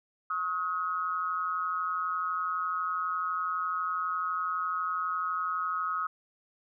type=tone with amplitude modulation; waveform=sine; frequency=1271 Hz; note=D#6; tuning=36 cents sharp; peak=-25 dBFS; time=0.3-6.07 s; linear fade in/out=5 ms; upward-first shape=sine; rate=172 Hz; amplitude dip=75%; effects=none